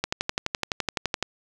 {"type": "click train", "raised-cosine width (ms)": 0.2, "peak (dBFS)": -7, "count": 15, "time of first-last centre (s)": [0.04, 1.226], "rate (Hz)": 11.8, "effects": []}